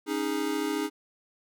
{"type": "chord", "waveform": "square", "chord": "C# suspended second", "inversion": "none", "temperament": "equal with one note detuned", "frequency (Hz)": [277.2, 311.1, 412.4], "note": ["C#4", "D#4", "G#4"], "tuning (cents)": [0, 0, -12], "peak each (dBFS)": [-34, -31, -33], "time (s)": [0.06, 0.9], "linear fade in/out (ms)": 50, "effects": []}